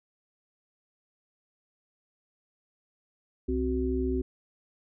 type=tone cluster; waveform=sine; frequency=65.2 / 260.1 / 373.6 Hz; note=C2 / C4 / F#4; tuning=-5 / -10 / +17 cents; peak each=-30 dBFS; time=3.48-4.22 s; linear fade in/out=10 ms; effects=none